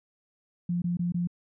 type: tone bursts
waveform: sine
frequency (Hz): 174.61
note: F3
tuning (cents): 0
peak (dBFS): -25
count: 4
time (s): 0.69-1.273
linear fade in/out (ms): 5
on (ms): 130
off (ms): 21
effects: none